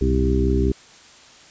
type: harmonic tone with a mistuned harmonic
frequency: 65.3 Hz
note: C2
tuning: 3 cents flat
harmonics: 1 / 2 / 3 / 4 / 5 / 6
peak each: -19 / -26 / -26 / -25 / -26 / -23 dBFS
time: 0.01-0.72 s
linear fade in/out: 5 ms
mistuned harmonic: 2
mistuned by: -82 cents
effects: white hiss -47 dBFS RMS until 1.5 s + resampled to 16000 Hz